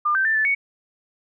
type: tone with pitch steps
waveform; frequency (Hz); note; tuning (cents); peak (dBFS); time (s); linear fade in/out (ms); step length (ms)
sine; 1201 / 1555 / 1776 / 1749 / 2227; D6 / G6 / A6 / A6 / C#7; +38 / -14 / +16 / -11 / +7; -17; 0.05-0.55; 10; 100
effects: none